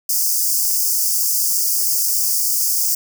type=high-pass noise; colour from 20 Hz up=white; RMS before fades=-18 dBFS; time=0.09-2.95 s; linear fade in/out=5 ms; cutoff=4800 Hz; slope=96 dB/octave; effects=none